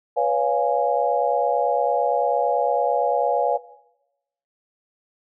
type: chord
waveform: sine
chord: C# dominant seventh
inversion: third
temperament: equal with one note detuned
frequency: 493.9 / 562.8 / 698.5 / 830.6 Hz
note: B4 / C#5 / E#5 / G#5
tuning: 0 / +26 / 0 / 0 cents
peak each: -23 dBFS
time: 0.16-3.58 s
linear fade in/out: 20 ms
effects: noise-tail reverb RT60 0.9 s tail -18 dB re dry